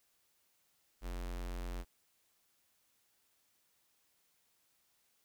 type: tone with notch filter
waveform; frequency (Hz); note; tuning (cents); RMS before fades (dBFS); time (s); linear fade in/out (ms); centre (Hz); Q
square; 44.25; F1; +23; -41; 1.01-1.85; 50; 98; 0.71
effects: white hiss -75 dBFS RMS until 5.24 s